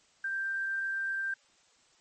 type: tone with quantisation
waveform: sine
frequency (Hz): 1576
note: G6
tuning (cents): +9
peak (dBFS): -30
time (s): 0.24-1.34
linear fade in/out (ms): 5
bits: 10
effects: white hiss -65 dBFS RMS until 2 s + MP3 32 kbps